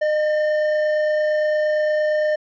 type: tone pair together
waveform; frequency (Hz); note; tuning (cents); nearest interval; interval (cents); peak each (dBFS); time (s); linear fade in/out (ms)
triangle; 609.9 / 1801; D#5 / A6; -35 / +40; octave + perfect fifth; 1875; -15 / -27; 0.01-2.36; 10
effects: resampled to 16000 Hz